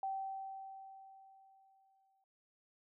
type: tone with exponential decay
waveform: sine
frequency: 774 Hz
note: G5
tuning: 22 cents flat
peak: -35 dBFS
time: 0.03-2.24 s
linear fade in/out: 2 ms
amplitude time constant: 480 ms
effects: none